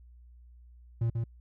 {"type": "tone with echo", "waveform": "triangle", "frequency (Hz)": 115.4, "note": "A#2", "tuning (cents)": -17, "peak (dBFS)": -23, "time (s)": [1.01, 1.1], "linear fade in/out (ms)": 5, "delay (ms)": 140, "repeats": 1, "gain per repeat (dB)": -3, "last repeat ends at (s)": 1.24, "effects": ["added 60 Hz sine -51 dBFS peak until 1.4 s"]}